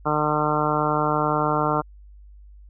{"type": "harmonic tone", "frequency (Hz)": 151, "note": "D3", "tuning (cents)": 48, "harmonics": [1, 2, 3, 4, 5, 6, 7, 8, 9], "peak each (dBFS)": [-28, -28, -28, -28, -28, -28, -28, -28, -28], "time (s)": [0.05, 1.82], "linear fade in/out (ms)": 20, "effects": ["added 50 Hz sine -43 dBFS peak until 2.69 s"]}